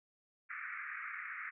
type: band-pass noise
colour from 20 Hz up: white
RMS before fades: -44 dBFS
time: 0.49-1.51 s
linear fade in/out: 20 ms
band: 1200 to 2300 Hz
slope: 96 dB/octave
effects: none